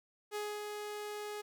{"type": "tone with ADSR envelope", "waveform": "sawtooth", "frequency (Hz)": 417.9, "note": "G#4", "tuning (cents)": 11, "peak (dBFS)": -32, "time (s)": [0.31, 1.42], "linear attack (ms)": 45, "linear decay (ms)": 250, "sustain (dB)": -4, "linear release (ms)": 15, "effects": []}